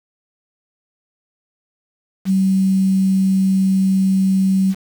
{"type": "tone with quantisation", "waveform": "sine", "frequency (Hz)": 191.2, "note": "G3", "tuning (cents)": -43, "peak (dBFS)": -12, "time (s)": [2.25, 4.75], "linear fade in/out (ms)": 50, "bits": 6, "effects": []}